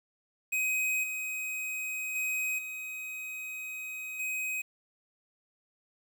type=tone with level steps; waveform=square; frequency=2520 Hz; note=D#7; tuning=21 cents sharp; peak=-28 / -34 / -30 / -38 / -32 dBFS; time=0.52-4.62 s; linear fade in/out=10 ms; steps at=1.03 / 2.15 / 2.58 / 4.19 s; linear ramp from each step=10 ms; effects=9-bit